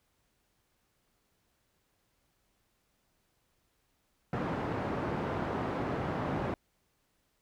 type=band-pass noise; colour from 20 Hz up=pink; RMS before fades=-34 dBFS; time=4.33-6.54 s; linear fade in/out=2 ms; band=110 to 1200 Hz; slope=12 dB/octave; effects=pink hiss -75 dBFS RMS until 7.41 s